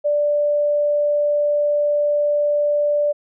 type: tone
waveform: sine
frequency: 587.3 Hz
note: D5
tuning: in tune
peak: -15 dBFS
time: 0.04-3.13 s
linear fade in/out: 20 ms
effects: none